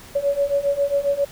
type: beating tone pair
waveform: sine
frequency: 560 / 567.4 Hz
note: C#5 / C#5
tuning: +18 / +40 cents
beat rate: 7.4 Hz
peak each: -22 / -20 dBFS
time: 0.15-1.25 s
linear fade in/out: 10 ms
effects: pink hiss -43 dBFS RMS until 1.31 s